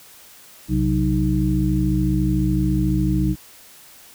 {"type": "harmonic tone with a mistuned harmonic", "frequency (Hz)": 62.1, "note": "B1", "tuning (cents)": 10, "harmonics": [1, 2, 3, 5], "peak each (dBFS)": [-22, -22, -22, -22], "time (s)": [0.68, 3.36], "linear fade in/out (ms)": 50, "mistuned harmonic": 2, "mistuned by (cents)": 110, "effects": ["white hiss -46 dBFS RMS until 4.14 s"]}